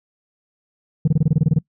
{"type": "tone bursts", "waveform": "sine", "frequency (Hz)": 154.9, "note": "D#3", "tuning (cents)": -7, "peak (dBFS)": -8, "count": 11, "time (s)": [1.05, 1.587], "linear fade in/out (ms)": 5, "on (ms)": 27, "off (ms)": 24, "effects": ["noise-tail reverb RT60 0.1 s tail -24 dB re dry", "tanh soft clip ceiling -10 dBFS"]}